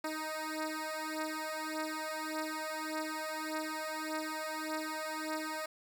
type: beating tone pair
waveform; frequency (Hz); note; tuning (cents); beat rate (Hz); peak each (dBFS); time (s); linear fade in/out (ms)
10% pulse; 311.1 / 312.8; D#4 / D#4; 0 / +9; 1.7; -31; 0.04-5.66; 5
effects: none